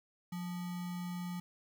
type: tone with sample-and-hold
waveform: sine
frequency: 177.7 Hz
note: F3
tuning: 30 cents sharp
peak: -37 dBFS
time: 0.32-1.4 s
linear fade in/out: 5 ms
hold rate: 1050 Hz
effects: none